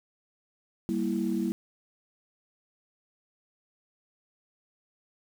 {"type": "chord", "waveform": "sine", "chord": "E diminished", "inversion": "first", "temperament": "equal", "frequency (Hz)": [196, 233.1, 329.6], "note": ["G3", "Bb3", "E4"], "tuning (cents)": [0, 0, 0], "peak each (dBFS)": -30, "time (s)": [0.89, 1.52], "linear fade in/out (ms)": 0, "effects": ["tanh soft clip ceiling -16 dBFS", "8-bit"]}